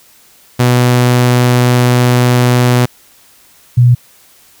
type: tone pair in turn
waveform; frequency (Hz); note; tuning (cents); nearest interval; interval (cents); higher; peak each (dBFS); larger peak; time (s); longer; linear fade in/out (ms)
sawtooth / sine; 123.47 / 122.19; B2 / B2; 0 / -18; unison; 18; first; -3; neither; 0.59-2.86 / 3.77-3.95; first; 10
effects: white hiss -45 dBFS RMS until 4.6 s